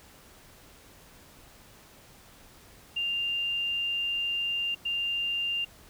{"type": "tone bursts at uneven times", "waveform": "sine", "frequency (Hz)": 2794, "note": "F7", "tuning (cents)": 0, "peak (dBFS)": -27, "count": 2, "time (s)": [[2.96, 4.75], [4.85, 5.65]], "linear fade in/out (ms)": 10, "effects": ["pink hiss -54 dBFS RMS until 5.89 s"]}